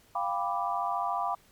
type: chord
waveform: sine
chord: G dominant seventh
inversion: third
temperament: equal with one note detuned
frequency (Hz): 698.5 / 792.6 / 987.8 / 1174.7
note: F5 / G5 / B5 / D6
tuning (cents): 0 / +19 / 0 / 0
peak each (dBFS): -33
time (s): 0.15-1.35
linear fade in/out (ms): 5
effects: pink hiss -61 dBFS RMS until 1.51 s + MP3 96 kbps